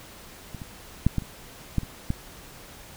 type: clicks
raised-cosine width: 5 ms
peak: -24 / -25 / -6 / -12 / -27 / -10 / -24 / -12 dBFS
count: 8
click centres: 0.547 / 0.618 / 1.066 / 1.183 / 1.222 / 1.783 / 1.833 / 2.104 s
effects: pink hiss -46 dBFS RMS until 2.96 s